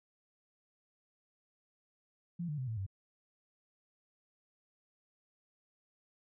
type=tone with pitch steps; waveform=sine; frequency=172.4 / 149.22 / 129.15 / 111.79 / 96.76 Hz; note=F3 / D3 / C3 / A2 / G2; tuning=-22 / +28 / -22 / +28 / -22 cents; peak=-35 dBFS; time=2.39-2.865 s; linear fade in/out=10 ms; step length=95 ms; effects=none